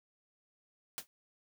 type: noise with exponential decay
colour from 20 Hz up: white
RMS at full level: -36 dBFS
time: 0.98-1.07 s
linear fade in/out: 0 ms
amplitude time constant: 18 ms
effects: none